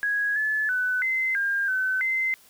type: tone with pitch steps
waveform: sine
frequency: 1659 / 1726 / 1499 / 2062 / 1606 / 1521 / 2069 Hz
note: G#6 / A6 / F#6 / C7 / G6 / F#6 / C7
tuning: -2 / -34 / +22 / -26 / +41 / +47 / -20 cents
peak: -22 dBFS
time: 0.03-2.34 s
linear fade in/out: 0 ms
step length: 330 ms
effects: white hiss -55 dBFS RMS until 2.49 s